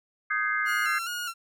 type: chord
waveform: sine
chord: Ab major seventh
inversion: second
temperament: equal with one note detuned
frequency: 1244.5 / 1548.2 / 1661.2 / 2093 Hz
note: Eb6 / G6 / Ab6 / C7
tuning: 0 / -22 / 0 / 0 cents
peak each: -30 dBFS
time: 0.3-0.99 s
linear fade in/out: 10 ms
type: tone with vibrato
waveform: sawtooth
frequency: 1396.9 Hz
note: F6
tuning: in tune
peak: -27 dBFS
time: 0.65-1.34 s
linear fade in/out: 50 ms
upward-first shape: square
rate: 2.4 Hz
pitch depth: 49 cents each way
effects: none

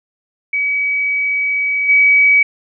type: tone with level steps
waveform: sine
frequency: 2274 Hz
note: C#7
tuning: 44 cents sharp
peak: -14 / -7 dBFS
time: 0.53-2.43 s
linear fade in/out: 5 ms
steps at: 1.88 s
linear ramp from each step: 20 ms
effects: none

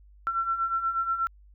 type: beating tone pair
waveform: sine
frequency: 1346 / 1354.3 Hz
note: E6 / E6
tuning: +36 / +46 cents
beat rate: 8.3 Hz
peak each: -32 / -26 dBFS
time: 0.27-1.27 s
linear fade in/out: 0 ms
effects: added 50 Hz sine -51 dBFS peak until 1.54 s

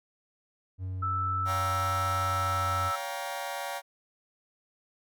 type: tone with pitch glide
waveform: triangle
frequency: 93.2 to 91.49 Hz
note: F#2 to F#2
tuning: +13 to -19 cents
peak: -30 dBFS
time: 0.78-2.92 s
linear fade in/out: 50 ms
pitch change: -32 cents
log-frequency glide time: 2.36-2.61 s
type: tone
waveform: sine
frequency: 1318.5 Hz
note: E6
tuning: in tune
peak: -28 dBFS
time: 1.02-2.96 s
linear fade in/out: 10 ms
type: chord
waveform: sawtooth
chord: G half-diminished seventh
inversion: second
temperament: just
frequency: 564.5 / 705.6 / 784 / 940.8 Hz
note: Db5 / F5 / G5 / Bb5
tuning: +31 / +18 / 0 / +16 cents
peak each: -35 dBFS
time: 1.45-3.82 s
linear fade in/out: 50 ms
effects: none

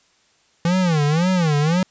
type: tone with vibrato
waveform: square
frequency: 164.81 Hz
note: E3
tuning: in tune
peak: -16 dBFS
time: 0.65-1.83 s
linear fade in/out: 2 ms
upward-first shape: sine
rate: 1.9 Hz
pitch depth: 220 cents each way
effects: white hiss -59 dBFS RMS until 1.9 s + resampled to 16000 Hz

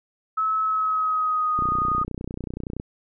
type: tone with pitch glide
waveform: sine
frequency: 1295 to 1238.7 Hz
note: E6 to D#6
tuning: -31 to -8 cents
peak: -20 dBFS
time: 0.37-2.04 s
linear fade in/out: 10 ms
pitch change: -77 cents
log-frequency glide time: 0.61-1.6 s
type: click train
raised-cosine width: 3 ms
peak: -18 dBFS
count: 38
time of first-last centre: 1.59-2.799 s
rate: 30.6 Hz
effects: none

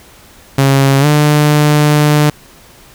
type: tone with pitch glide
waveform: sawtooth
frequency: 136.8 to 149.18 Hz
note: C#3 to D3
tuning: -23 to +27 cents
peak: -3 dBFS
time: 0.58-2.3 s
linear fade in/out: 5 ms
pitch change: +150 cents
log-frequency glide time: 1-1.06 s
effects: pink hiss -41 dBFS RMS until 2.94 s

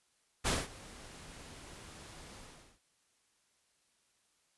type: noise with ADSR envelope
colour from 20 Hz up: pink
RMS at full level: -29 dBFS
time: 0.44-2.8 s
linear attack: 31 ms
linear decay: 200 ms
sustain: -22 dB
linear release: 440 ms
effects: white hiss -74 dBFS RMS until 4.57 s + resampled to 24000 Hz

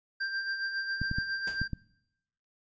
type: tone with tremolo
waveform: square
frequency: 1579 Hz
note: G6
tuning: 12 cents sharp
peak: -30 dBFS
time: 0.2-1.68 s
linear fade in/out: 10 ms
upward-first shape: sine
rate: 7.3 Hz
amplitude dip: 50%
type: clicks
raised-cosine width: 5 ms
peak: -20 dBFS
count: 5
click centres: 1.016 / 1.114 / 1.185 / 1.616 / 1.733 s
type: noise with exponential decay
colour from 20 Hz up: pink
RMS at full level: -39 dBFS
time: 1.47-1.68 s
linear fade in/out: 5 ms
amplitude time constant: 44 ms
effects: noise-tail reverb RT60 0.9 s tail -24 dB re dry + resampled to 16000 Hz

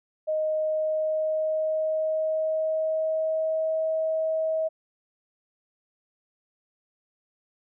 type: tone with pitch glide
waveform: sine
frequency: 622.3 to 637.6 Hz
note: D#5 to D#5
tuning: 0 to +42 cents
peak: -23 dBFS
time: 0.27-4.69 s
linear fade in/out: 20 ms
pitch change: +42 cents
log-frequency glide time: 0.56-3.81 s
effects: none

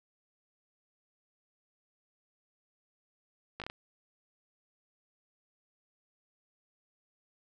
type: slowing click train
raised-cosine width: 0.3 ms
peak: -23 dBFS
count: 5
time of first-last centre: 3.6-3.699 s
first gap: 17 ms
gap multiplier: 1.26
effects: none

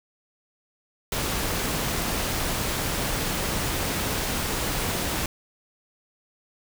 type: noise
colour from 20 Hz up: pink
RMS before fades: -27 dBFS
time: 1.12-5.26 s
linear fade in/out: 2 ms
effects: none

